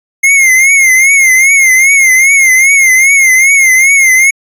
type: tone with vibrato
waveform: square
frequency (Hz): 2132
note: C7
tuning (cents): +32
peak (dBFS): -4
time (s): 0.23-4.31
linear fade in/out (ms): 10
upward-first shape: triangle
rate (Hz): 2.5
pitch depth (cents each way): 100
effects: resampled to 32000 Hz